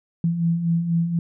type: beating tone pair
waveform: sine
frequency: 164.81 / 168.91 Hz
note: E3 / E3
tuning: 0 / +43 cents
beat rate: 4.1 Hz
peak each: -27 / -19 dBFS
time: 0.24-1.19 s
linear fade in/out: 2 ms
effects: none